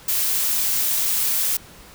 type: noise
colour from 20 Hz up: blue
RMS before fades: -21 dBFS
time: 0.08-1.57 s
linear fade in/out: 5 ms
effects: pink hiss -45 dBFS RMS until 1.94 s